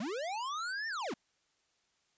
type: linear two-way sweep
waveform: square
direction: up then down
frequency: 185 to 1833 to 185 Hz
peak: -36 dBFS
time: 0-1.14 s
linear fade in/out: 5 ms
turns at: 0.88 s
effects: white hiss -75 dBFS RMS until 2.17 s + resampled to 16000 Hz